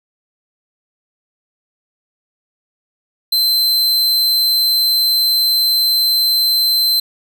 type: tone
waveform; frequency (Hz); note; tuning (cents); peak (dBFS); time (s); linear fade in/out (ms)
45% pulse; 4090; C8; -40; -11; 3.32-7; 5
effects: none